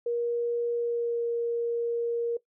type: tone with pitch glide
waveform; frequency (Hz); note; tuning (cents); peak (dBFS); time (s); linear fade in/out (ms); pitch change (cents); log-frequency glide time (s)
sine; 473.8 to 469.4; A#4 to A#4; +28 to +12; -25; 0.06-2.37; 5; -16; 0.71-1.24
effects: noise-tail reverb RT60 0.1 s tail -18 dB re dry